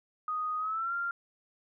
sine tone with pitch glide, 1244.5 to 1388.9 Hz, D#6 to F6, 0 to -10 cents, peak -30 dBFS, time 0.28-1.11 s, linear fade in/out 2 ms, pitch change +190 cents, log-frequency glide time 0.58-0.94 s, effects none

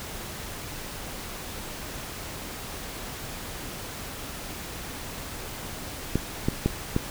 clicks, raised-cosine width 3 ms, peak -9 dBFS, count 4, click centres 6.156 / 6.485 / 6.66 / 6.964 s, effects pink hiss -37 dBFS RMS until 7.1 s

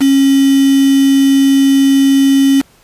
sine tone with quantisation, 273.3 Hz, C#4, 24 cents flat, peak -6 dBFS, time 0-2.62 s, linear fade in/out 20 ms, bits 3, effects pink hiss -48 dBFS RMS until 2.83 s + resampled to 32000 Hz

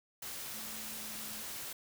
sine tone in noise, 217.4 Hz, A3, 21 cents flat, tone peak -53 dBFS, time 0.54-1.43 s, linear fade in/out 5 ms, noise white, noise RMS -43 dBFS, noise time 0.22-1.73 s, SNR -13 dB, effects none

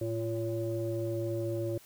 sine tone cluster, 112.5 / 344.8 / 563 Hz, A2 / F4 / C#5, +39 / -22 / +27 cents, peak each -34 / -33 / -36 dBFS, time 0.01-1.78 s, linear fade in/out 5 ms, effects tanh soft clip ceiling -22 dBFS + white hiss -57 dBFS RMS until 1.85 s

